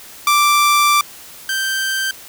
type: tone pair in turn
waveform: sawtooth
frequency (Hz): 1174.7 / 1563.8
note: D6 / G6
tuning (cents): 0 / -5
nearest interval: perfect fourth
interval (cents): 495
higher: second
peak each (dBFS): -7 / -14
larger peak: first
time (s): 0.27-1.01 / 1.49-2.11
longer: first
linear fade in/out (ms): 2
effects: white hiss -38 dBFS RMS until 2.28 s